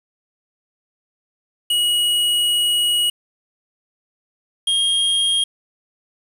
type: tone pair in turn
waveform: square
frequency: 2906 / 3241 Hz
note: F#7 / G#7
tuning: -32 / -43 cents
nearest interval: major second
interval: 189 cents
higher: second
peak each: -16 dBFS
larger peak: neither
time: 1.7-3.1 / 4.67-5.44 s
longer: first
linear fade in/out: 5 ms
effects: resampled to 32000 Hz + 7-bit